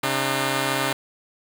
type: tone pair together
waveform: 5% pulse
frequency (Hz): 135.2 / 302.3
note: C#3 / D#4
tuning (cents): -43 / -50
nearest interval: octave + major second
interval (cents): 1393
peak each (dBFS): -13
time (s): 0.03-0.93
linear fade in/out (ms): 5
effects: none